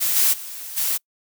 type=noise with level steps; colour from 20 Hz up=blue; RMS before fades=-21 / -17 / -34 / -22 dBFS; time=0-0.98 s; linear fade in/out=20 ms; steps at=0.15 / 0.32 / 0.76 s; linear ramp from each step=20 ms; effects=noise-tail reverb RT60 0.1 s tail -26 dB re dry